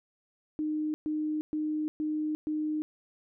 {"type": "tone bursts", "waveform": "sine", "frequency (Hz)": 306.4, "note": "D#4", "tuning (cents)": -27, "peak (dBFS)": -28, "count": 5, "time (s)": [0.59, 2.82], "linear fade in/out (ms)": 0, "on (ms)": 350, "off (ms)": 120, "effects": []}